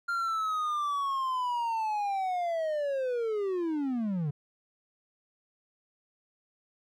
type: linear sweep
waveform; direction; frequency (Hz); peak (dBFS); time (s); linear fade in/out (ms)
triangle; down; 1400 to 138.59; -26; 0.08-4.31; 10
effects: none